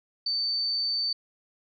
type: tone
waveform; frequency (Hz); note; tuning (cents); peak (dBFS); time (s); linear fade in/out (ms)
sine; 4558; C#8; +47; -25; 0.26-1.13; 5
effects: none